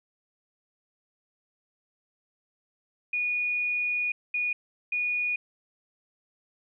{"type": "tone bursts at uneven times", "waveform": "sine", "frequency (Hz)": 2455, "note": "D#7", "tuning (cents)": -24, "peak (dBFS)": -25, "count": 3, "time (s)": [[3.13, 4.12], [4.34, 4.53], [4.92, 5.36]], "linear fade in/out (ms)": 5, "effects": []}